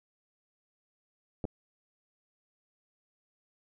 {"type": "clicks", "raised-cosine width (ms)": 2, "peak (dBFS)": -21, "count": 2, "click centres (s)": [1.442, 1.452], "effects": []}